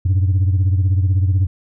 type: beating tone pair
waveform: sine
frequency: 92.5 / 108.5 Hz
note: F#2 / A2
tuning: 0 / -24 cents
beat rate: 16 Hz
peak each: -11 / -18 dBFS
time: 0.05-1.47 s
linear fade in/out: 10 ms
effects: tanh soft clip ceiling -10 dBFS